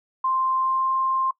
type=tone with pitch glide; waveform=sine; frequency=1047 to 1054.3 Hz; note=C6 to C6; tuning=+1 to +13 cents; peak=-20 dBFS; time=0.24-1.31 s; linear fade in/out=5 ms; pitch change=+12 cents; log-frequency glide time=0.58-0.91 s; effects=noise-tail reverb RT60 0.1 s tail -20 dB re dry